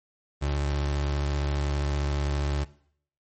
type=tone with vibrato; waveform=30% pulse; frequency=71.6 Hz; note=D2; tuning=43 cents flat; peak=-22 dBFS; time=0.41-2.65 s; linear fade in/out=20 ms; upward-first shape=sine; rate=15 Hz; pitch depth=27 cents each way; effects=noise-tail reverb RT60 0.6 s tail -19 dB re dry + MP3 32 kbps